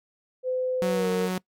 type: tone with pitch glide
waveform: sine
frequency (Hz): 510 to 462.3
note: C5 to A#4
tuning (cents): -44 to -14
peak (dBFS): -24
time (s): 0.43-1.3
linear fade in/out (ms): 50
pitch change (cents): -170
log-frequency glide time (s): 0.89-1.08
type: tone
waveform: sawtooth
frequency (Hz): 184.4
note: F#3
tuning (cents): -6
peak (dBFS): -22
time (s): 0.82-1.38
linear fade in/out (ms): 0
effects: noise-tail reverb RT60 0.1 s tail -23 dB re dry + AAC 64 kbps